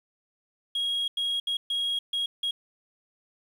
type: tone bursts at uneven times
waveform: sine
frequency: 3289 Hz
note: G#7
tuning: 18 cents flat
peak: -23 dBFS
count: 6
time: 0.75-1.08 / 1.17-1.4 / 1.47-1.57 / 1.7-1.99 / 2.13-2.26 / 2.43-2.51 s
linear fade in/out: 5 ms
effects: tanh soft clip ceiling -24 dBFS + 9-bit